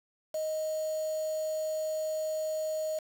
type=tone with quantisation; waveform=sine; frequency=625 Hz; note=D#5; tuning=8 cents sharp; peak=-30 dBFS; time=0.34-2.99 s; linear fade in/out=5 ms; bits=7; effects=none